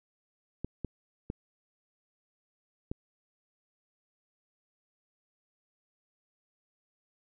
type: clicks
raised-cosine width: 3 ms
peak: -21 dBFS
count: 4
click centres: 0.646 / 0.847 / 1.301 / 2.915 s
effects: none